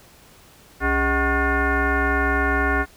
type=tone with frequency modulation; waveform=sine; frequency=752 Hz; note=F#5; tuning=28 cents sharp; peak=-17 dBFS; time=0.8-2.86 s; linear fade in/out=50 ms; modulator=344 Hz; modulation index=3.1; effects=pink hiss -50 dBFS RMS until 2.96 s